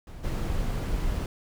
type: noise with level steps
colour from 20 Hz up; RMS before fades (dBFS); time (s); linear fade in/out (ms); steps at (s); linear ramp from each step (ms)
brown; -40 / -28; 0.07-1.26; 2; 0.23; 20
effects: none